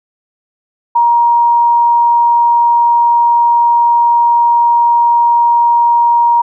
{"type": "tone", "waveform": "sine", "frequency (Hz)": 944, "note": "A#5", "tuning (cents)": 22, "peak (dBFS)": -6, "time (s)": [0.95, 6.42], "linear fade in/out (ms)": 10, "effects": []}